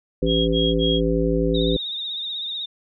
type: harmonic tone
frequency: 55.8 Hz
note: A1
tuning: 25 cents sharp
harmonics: 1 / 3 / 5 / 7 / 9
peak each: -24 / -24 / -24 / -24 / -24 dBFS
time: 0.22-1.77 s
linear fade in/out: 5 ms
type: tone bursts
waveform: sine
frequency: 3283 Hz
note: G#7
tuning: 21 cents flat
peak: -22 dBFS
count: 3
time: 0.26-1.006 s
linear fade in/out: 50 ms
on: 220 ms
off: 43 ms
type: tone with vibrato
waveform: sine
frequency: 3700 Hz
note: A#7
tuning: 14 cents flat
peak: -26 dBFS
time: 1.54-2.66 s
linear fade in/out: 10 ms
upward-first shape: triangle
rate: 16 Hz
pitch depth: 71 cents each way
effects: none